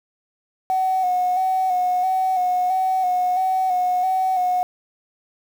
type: tone with vibrato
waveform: sine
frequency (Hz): 740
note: F#5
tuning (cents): 0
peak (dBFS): -16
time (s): 0.7-4.63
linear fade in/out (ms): 0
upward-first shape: square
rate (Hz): 1.5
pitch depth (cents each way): 30
effects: tanh soft clip ceiling -13 dBFS + 7-bit